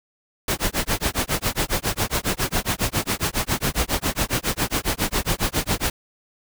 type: noise with tremolo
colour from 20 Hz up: pink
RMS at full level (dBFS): -20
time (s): 0.48-5.9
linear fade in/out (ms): 2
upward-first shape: sine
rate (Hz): 7.3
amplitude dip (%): 100
effects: none